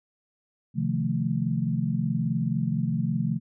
sine chord, F dominant seventh, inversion second, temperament equal, 130.81 / 155.56 / 174.61 / 220 Hz, C3 / Eb3 / F3 / A3, 0 / 0 / 0 / 0 cents, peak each -29 dBFS, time 0.74-3.4 s, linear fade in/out 50 ms, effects none

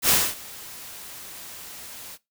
white noise with ADSR envelope, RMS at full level -17 dBFS, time 0.02-2.18 s, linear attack 73 ms, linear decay 250 ms, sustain -23 dB, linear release 43 ms, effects noise-tail reverb RT60 0.2 s tail -20 dB re dry

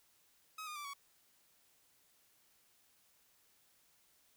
sawtooth tone with pitch steps, 1271 / 1219.2 / 1169.6 / 1121.9 Hz, D#6 / D#6 / D6 / C#6, +36 / -36 / -7 / +20 cents, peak -40 dBFS, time 0.58-0.936 s, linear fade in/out 5 ms, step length 89 ms, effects white hiss -71 dBFS RMS until 4.36 s

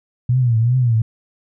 sine tone with vibrato, 120 Hz, B2, 49 cents flat, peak -12 dBFS, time 0.29-1.02 s, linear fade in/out 5 ms, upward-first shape triangle, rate 2.6 Hz, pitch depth 150 cents each way, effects none

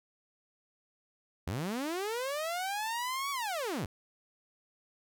sawtooth linear two-way sweep, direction up then down, 73.42 to 1143 to 73.42 Hz, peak -29 dBFS, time 1.47-3.86 s, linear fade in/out 5 ms, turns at 3.31 s, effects none

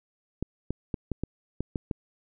clicks, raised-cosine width 3 ms, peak -16 dBFS, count 8, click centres 0.426 / 0.706 / 0.942 / 1.117 / 1.236 / 1.606 / 1.758 / 1.912 s, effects none

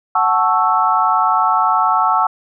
sine chord, F# minor seventh, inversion none, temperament equal, 740 / 880 / 1108.7 / 1318.5 Hz, F#5 / A5 / C#6 / E6, 0 / 0 / 0 / 0 cents, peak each -18 / -17 / -18 / -16 dBFS, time 0.15-2.27 s, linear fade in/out 5 ms, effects none

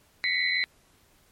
sine tone cluster, 1950 / 2035 / 2220 / 4034 Hz, B6 / C7 / C#7 / B7, -23 / -49 / +2 / +36 cents, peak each -29 dBFS, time 0.24-0.64 s, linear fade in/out 0 ms, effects pink hiss -62 dBFS RMS until 1.31 s + MP3 64 kbps

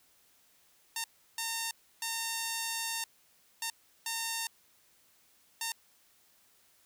5% pulse tone bursts at uneven times, 912 Hz, A#5, 38 cents flat, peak -21 dBFS, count 6, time 0.96-1.04 / 1.38-1.71 / 2.02-3.04 / 3.62-3.7 / 4.06-4.47 / 5.61-5.72 s, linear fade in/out 2 ms, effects white hiss -66 dBFS RMS until 6.85 s

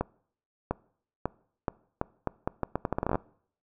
accelerating click train, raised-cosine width 1 ms, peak -13 dBFS, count 19, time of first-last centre 0.01-3.155 s, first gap 700 ms, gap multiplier 0.78, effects noise-tail reverb RT60 0.6 s tail -23 dB re dry

